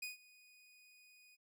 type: tone with ADSR envelope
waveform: sawtooth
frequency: 2479 Hz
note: D#7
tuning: 7 cents flat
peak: -37 dBFS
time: 0.02-1.37 s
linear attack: 8 ms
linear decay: 140 ms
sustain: -22 dB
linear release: 32 ms
effects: none